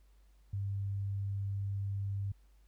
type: tone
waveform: sine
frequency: 99.2 Hz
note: G2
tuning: 21 cents sharp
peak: -33 dBFS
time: 0.53-2.32 s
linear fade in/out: 5 ms
effects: added 50 Hz sine -60 dBFS peak until 2.67 s + pink hiss -75 dBFS RMS until 2.67 s